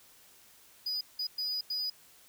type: tone bursts at uneven times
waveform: triangle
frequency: 4946 Hz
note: D#8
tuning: 11 cents flat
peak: -30 dBFS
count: 4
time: 0.86-1.01 / 1.19-1.27 / 1.38-1.61 / 1.7-1.9 s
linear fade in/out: 5 ms
effects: white hiss -59 dBFS RMS until 2.28 s